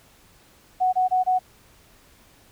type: tone bursts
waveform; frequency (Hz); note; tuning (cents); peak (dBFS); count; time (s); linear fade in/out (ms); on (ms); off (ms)
sine; 740; F#5; 0; -17; 4; 0.8-1.392; 20; 130; 24
effects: pink hiss -55 dBFS RMS until 2.51 s